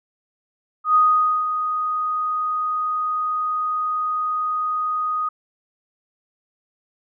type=tone with ADSR envelope; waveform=sine; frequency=1244.5 Hz; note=D#6; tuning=in tune; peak=-11 dBFS; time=0.84-5.29 s; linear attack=110 ms; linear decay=500 ms; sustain=-9 dB; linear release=7 ms; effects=none